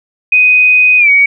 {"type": "tone with pitch glide", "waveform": "sine", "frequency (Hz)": [2499, 2252], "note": ["D#7", "C#7"], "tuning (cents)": [7, 27], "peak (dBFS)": -4, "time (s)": [0.32, 1.26], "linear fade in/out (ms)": 5, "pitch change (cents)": -180, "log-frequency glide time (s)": [0.98, 1.1], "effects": []}